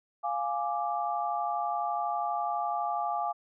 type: chord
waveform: sine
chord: D diminished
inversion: first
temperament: equal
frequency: 698.5 / 830.6 / 1174.7 Hz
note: F5 / Ab5 / D6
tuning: 0 / 0 / 0 cents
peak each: -32 / -32 / -34 dBFS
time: 0.23-3.33 s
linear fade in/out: 20 ms
effects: none